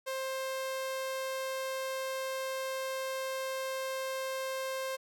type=tone; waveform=sawtooth; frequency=528 Hz; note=C5; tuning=16 cents sharp; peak=-30 dBFS; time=0.06-4.97 s; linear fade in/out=20 ms; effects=none